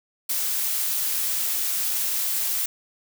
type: noise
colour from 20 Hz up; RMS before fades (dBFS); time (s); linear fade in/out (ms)
blue; -25; 0.29-2.66; 5
effects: none